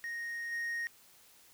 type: tone with level steps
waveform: triangle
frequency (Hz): 1864.7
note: A#6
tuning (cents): 0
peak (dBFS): -35 / -32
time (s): 0.04-0.87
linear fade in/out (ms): 0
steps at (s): 0.51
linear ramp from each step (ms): 20
effects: white hiss -61 dBFS RMS until 1.53 s